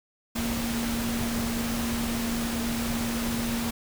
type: tone in noise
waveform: sine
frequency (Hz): 233.1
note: A#3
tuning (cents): 0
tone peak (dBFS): -28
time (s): 0.35-3.71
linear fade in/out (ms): 10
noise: pink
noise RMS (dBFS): -32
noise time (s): 0.35-3.71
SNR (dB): +1
effects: none

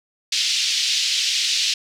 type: band-pass noise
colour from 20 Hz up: white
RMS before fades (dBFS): -21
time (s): 0.32-1.74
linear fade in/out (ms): 5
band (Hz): 2700 to 5400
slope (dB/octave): 24
effects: none

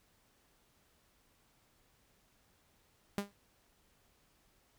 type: tone with exponential decay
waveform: sawtooth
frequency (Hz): 201.7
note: G3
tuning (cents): +50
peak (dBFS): -26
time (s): 3.18-3.32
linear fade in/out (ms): 0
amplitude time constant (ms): 30
effects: pink hiss -71 dBFS RMS until 4.78 s

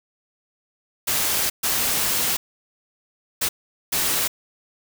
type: noise bursts at uneven times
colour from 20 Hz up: white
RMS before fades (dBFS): -22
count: 4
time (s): 1.07-1.5 / 1.63-2.37 / 3.41-3.49 / 3.92-4.28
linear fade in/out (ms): 10
effects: none

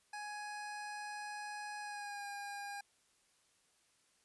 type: tone with pitch glide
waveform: 25% pulse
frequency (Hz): 834 to 809.8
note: G#5 to G#5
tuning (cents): +7 to -44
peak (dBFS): -39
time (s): 0.13-2.81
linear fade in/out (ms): 5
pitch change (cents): -51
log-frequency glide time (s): 1.8-2.26
effects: white hiss -73 dBFS RMS until 4.24 s + resampled to 24000 Hz

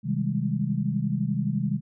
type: chord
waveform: sine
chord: Ab major seventh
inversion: first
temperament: equal with one note detuned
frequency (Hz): 130.81 / 158.65 / 196 / 207.7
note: C3 / Eb3 / G3 / Ab3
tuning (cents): 0 / +34 / 0 / 0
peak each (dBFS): -29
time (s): 0.03-1.81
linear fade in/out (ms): 50
effects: none

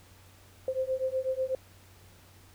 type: beating tone pair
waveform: sine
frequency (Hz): 518 / 526.1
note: C5 / C5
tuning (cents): -17 / +9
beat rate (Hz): 8.1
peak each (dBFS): -31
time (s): 0.68-1.55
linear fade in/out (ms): 2
effects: added 93 Hz sine -56 dBFS peak until 2.54 s + pink hiss -58 dBFS RMS until 2.54 s

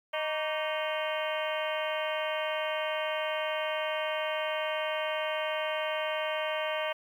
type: harmonic tone with a mistuned harmonic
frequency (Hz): 310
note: D#4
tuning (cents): -6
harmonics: 2 / 3 / 4 / 5 / 6 / 7 / 8 / 9 / 10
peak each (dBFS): -32 / -39 / -39 / -41 / -41 / -40 / -43 / -41 / -41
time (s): 0.13-6.93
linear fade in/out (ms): 10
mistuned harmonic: 4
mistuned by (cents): -120
effects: 10-bit

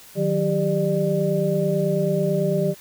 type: tone cluster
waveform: sine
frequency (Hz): 154.8 / 183.9 / 395.1 / 598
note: D#3 / F#3 / G4 / D5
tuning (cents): -9 / -10 / +14 / +31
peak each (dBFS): -24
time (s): 0.15-2.75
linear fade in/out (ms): 50
effects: white hiss -46 dBFS RMS until 2.8 s

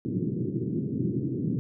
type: band-pass noise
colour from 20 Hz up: pink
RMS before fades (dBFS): -29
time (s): 0.05-1.59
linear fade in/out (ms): 0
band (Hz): 110 to 380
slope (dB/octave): 48
effects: none

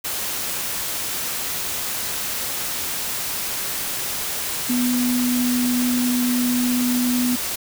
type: tone in noise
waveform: sine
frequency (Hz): 246.9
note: B3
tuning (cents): 0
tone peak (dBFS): -18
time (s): 4.69-7.36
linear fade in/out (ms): 10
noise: white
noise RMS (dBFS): -26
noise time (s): 0.04-7.56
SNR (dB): +5
effects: none

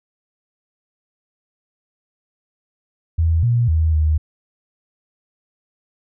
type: tone with pitch steps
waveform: sine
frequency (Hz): 82 / 119.2 / 79.9 / 77.4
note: E2 / A#2 / D#2 / D#2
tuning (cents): -9 / +39 / +47 / -9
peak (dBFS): -13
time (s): 3.18-4.18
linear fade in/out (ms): 10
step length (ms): 250
effects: none

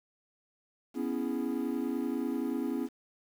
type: chord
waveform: triangle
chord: C# minor seventh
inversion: third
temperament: equal with one note detuned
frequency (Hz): 246.9 / 277.2 / 330.6 / 415.3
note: B3 / C#4 / E4 / G#4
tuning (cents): 0 / 0 / +5 / 0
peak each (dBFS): -32 / -32 / -34 / -38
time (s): 0.94-2.89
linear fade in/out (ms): 50
effects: tanh soft clip ceiling -19 dBFS + 9-bit

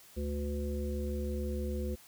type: harmonic tone with a mistuned harmonic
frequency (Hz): 72.8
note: D2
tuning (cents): -15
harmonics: 1 / 3 / 5 / 7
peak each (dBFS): -34 / -39 / -41 / -42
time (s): 0.16-1.96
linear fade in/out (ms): 20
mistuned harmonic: 7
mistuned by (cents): -22
effects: white hiss -57 dBFS RMS until 2.07 s

